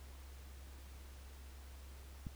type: click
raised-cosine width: 5 ms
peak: -30 dBFS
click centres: 2.268 s
effects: added 67 Hz sine -51 dBFS peak until 2.35 s + pink hiss -61 dBFS RMS until 2.35 s